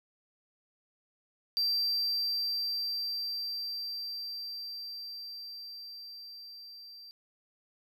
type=tone with level ramp; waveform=triangle; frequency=4700 Hz; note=D8; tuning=1 cent sharp; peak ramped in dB=-25 to -46 dBFS; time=1.57-7.11 s; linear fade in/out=0 ms; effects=none